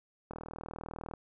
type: click train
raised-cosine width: 1 ms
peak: -27 dBFS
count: 34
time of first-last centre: 0.31-1.137 s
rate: 39.9 Hz
effects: none